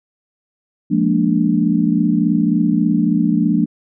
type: chord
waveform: sine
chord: Bb dominant seventh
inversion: second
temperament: equal with one note detuned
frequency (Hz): 174.61 / 209.7 / 233.1 / 293.7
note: F3 / Ab3 / Bb3 / D4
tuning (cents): 0 / +17 / 0 / 0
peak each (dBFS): -18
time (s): 0.9-3.66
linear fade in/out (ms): 20
effects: none